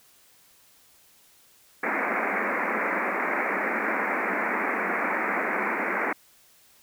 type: band-pass noise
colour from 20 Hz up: white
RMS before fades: -27 dBFS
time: 1.83-6.13 s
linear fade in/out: 5 ms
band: 190 to 2300 Hz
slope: 96 dB/octave
effects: white hiss -58 dBFS RMS until 6.82 s